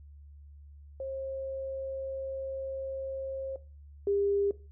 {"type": "tone pair in turn", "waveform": "sine", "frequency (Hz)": [536, 401.5], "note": ["C5", "G4"], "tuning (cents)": [42, 41], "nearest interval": "perfect fourth", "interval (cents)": 501, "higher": "first", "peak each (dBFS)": [-33, -25], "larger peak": "second", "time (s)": [[1, 3.56], [4.07, 4.51]], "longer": "first", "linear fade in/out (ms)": 2, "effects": ["noise-tail reverb RT60 0.3 s tail -17 dB re dry", "added 72 Hz sine -48 dBFS peak until 4.71 s"]}